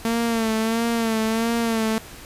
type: tone with vibrato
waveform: sawtooth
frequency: 226.6 Hz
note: A#3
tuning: 49 cents flat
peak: -16 dBFS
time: 0.05-1.98 s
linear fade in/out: 0 ms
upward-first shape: sine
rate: 1.5 Hz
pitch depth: 50 cents each way
effects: pink hiss -41 dBFS RMS until 2.25 s + resampled to 32000 Hz